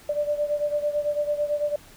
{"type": "beating tone pair", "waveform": "sine", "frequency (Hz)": [587.3, 596.3], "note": ["D5", "D5"], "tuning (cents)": [0, 26], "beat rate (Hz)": 9, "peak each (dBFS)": [-24, -28], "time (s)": [0.09, 1.76], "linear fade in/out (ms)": 5, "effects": ["pink hiss -50 dBFS RMS until 1.96 s"]}